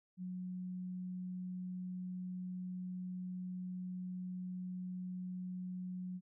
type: tone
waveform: sine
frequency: 182.5 Hz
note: F#3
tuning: 24 cents flat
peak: -40 dBFS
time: 0.17-6.21 s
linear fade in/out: 50 ms
effects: none